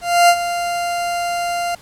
40% pulse tone with ADSR envelope, 696 Hz, F5, 6 cents flat, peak -6 dBFS, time 0.01-1.75 s, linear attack 280 ms, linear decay 60 ms, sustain -12 dB, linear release 4 ms, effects pink hiss -45 dBFS RMS until 1.81 s + low-pass 12000 Hz 12 dB/octave

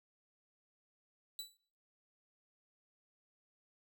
sawtooth tone with exponential decay, 3951 Hz, B7, in tune, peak -35 dBFS, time 1.39-1.57 s, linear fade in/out 1 ms, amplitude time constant 37 ms, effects noise-tail reverb RT60 0.5 s tail -21 dB re dry

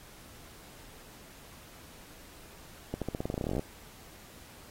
accelerating click train, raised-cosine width 2 ms, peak -19 dBFS, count 19, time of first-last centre 2.94-3.594 s, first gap 77 ms, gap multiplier 0.9, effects pink hiss -53 dBFS RMS until 4.7 s + AAC 48 kbps

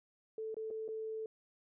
sine tone with dropouts, 440 Hz, A4, in tune, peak -38 dBFS, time 0.38-1.26 s, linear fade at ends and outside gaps 2 ms, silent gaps 0.544-0.567 / 0.704-0.709 / 0.88-0.887 s, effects none

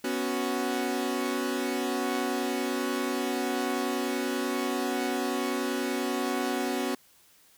sawtooth chord, B suspended second, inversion none, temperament equal, 246.9 / 277.2 / 370 Hz, B3 / C#4 / F#4, 0 / 0 / 0 cents, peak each -28 dBFS, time 0.04-6.95 s, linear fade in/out 5 ms, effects white hiss -60 dBFS RMS until 7.57 s

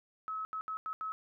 sine tone bursts at uneven times, 1288 Hz, E6, 41 cents flat, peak -35 dBFS, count 5, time 0.28-0.45 / 0.53-0.61 / 0.68-0.77 / 0.86-0.93 / 1.01-1.12 s, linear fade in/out 0 ms, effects none

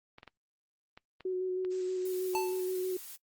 clicks, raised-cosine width 0.3 ms, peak -33 dBFS, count 6, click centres 0.184 / 0.231 / 0.277 / 0.975 / 1.207 / 1.649 s
sine tone with vibrato, 369.8 Hz, F#4, 1 cent flat, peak -30 dBFS, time 1.25-2.97 s, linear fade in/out 5 ms, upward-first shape square, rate 6.3 Hz, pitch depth 13 cents each way
blue noise, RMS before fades -46 dBFS, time 1.7-3.17 s, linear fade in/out 20 ms
square tone with exponential decay, 883 Hz, A5, 6 cents sharp, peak -29 dBFS, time 2.35-2.71 s, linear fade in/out 0 ms, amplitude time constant 78 ms
effects noise-tail reverb RT60 0.1 s tail -22 dB re dry + Opus 24 kbps

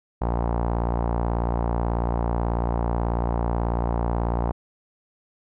sawtooth tone with low-pass filter, 58.27 Hz, A#1, in tune, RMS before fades -24 dBFS, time 0.21-4.52 s, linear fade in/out 10 ms, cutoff 890 Hz, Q 2.7, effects none

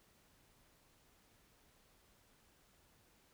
silence, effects pink hiss -70 dBFS RMS until 3.33 s

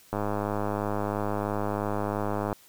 click train, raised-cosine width 1 ms, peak -15 dBFS, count 248, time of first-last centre 0.13-2.528 s, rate 103 Hz, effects white hiss -56 dBFS RMS until 2.68 s

